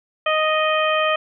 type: harmonic tone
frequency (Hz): 622.3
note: D#5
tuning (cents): 0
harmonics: 1 / 2 / 3 / 4 / 5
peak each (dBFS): -20 / -21 / -26 / -25 / -27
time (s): 0.26-1.16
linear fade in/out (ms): 5
effects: none